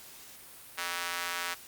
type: tone with high-pass filter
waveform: square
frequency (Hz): 87.31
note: F2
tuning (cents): 0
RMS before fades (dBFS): -35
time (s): 0.77-1.55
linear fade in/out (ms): 20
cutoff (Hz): 1400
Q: 1.1
effects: white hiss -50 dBFS RMS until 1.67 s + Opus 48 kbps